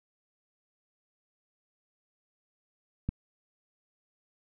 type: click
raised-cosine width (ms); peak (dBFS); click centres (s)
5; -17; 3.09
effects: none